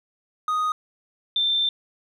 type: tone pair in turn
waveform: triangle / sine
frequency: 1244.5 / 3567 Hz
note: D#6 / A7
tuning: 0 / +23 cents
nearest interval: octave + tritone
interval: 1823 cents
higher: second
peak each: -19 dBFS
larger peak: neither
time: 0.48-0.72 / 1.36-1.69 s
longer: second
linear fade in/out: 2 ms
effects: none